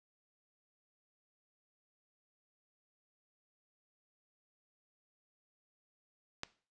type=click; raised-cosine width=0.2 ms; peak=-20 dBFS; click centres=6.434 s; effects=noise-tail reverb RT60 0.4 s tail -18 dB re dry + resampled to 22050 Hz